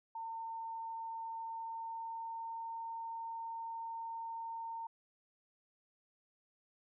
sine tone with pitch glide, 907 to 912.8 Hz, A#5 to A#5, -48 to -37 cents, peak -40 dBFS, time 0.15-4.87 s, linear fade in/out 5 ms, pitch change +11 cents, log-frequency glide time 1.4-2.77 s, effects none

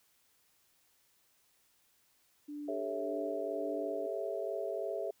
sine tone with tremolo, 293.7 Hz, D4, in tune, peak -39 dBFS, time 2.48-4.07 s, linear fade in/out 10 ms, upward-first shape sine, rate 1.8 Hz, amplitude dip 50%
sine chord, A dominant seventh, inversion third, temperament equal with one note detuned, 397 / 440 / 554.4 / 659.3 Hz, G4 / A4 / C#5 / E5, +22 / 0 / 0 / 0 cents, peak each -40 / -41 / -41 / -38 dBFS, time 2.68-5.11 s, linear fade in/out 5 ms
effects white hiss -71 dBFS RMS until 5.2 s

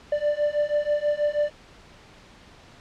triangle beating tone pair, 587.3 / 593.5 Hz, D5 / D5, 0 / +18 cents, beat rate 6.2 Hz, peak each -23 / -22 dBFS, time 0.12-1.5 s, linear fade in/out 5 ms, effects pink hiss -50 dBFS RMS until 2.8 s + low-pass 5000 Hz 12 dB/octave

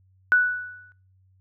sine tone with exponential decay, 1480 Hz, F#6, in tune, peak -12 dBFS, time 0.32-0.92 s, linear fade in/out 0 ms, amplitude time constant 130 ms, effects noise-tail reverb RT60 0.4 s tail -22 dB re dry + added 94 Hz sine -57 dBFS peak until 1.4 s

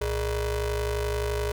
35% pulse ring-modulated tone, 177.2 Hz, F3, 25 cents sharp, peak -21 dBFS, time 0.01-1.52 s, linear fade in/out 5 ms, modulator 240 Hz, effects none

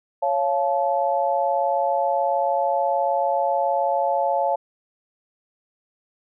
sine chord, Db augmented, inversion none, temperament just, 554.4 / 693 / 866.2 Hz, Db5 / F5 / A5, 0 / -14 / -27 cents, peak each -23 dBFS, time 0.22-4.56 s, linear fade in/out 10 ms, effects none

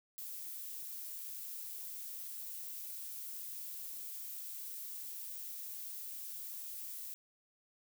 violet noise, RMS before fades -45 dBFS, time 0.18-7.14 s, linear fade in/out 0 ms, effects none

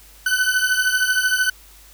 40% pulse beating tone pair, 1500 / 1513 Hz, F#6 / F#6, +23 / +38 cents, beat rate 13 Hz, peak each -19 dBFS, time 0.26-1.5 s, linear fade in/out 5 ms, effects added 50 Hz sine -48 dBFS peak until 1.93 s + white hiss -48 dBFS RMS until 1.93 s

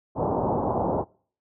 white low-pass noise, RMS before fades -25 dBFS, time 0.15-1.05 s, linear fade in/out 50 ms, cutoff 940 Hz, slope 48 dB/octave, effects noise-tail reverb RT60 0.5 s tail -26 dB re dry + high-pass 60 Hz 12 dB/octave

